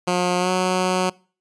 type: tone with pitch glide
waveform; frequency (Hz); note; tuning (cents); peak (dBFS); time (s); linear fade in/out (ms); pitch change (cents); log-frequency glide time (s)
10% pulse; 179.2 to 184.13; F3 to F#3; +45 to -8; -10; 0.07-1.1; 10; +47; 0.39-0.5
effects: noise-tail reverb RT60 0.4 s tail -24 dB re dry + resampled to 22050 Hz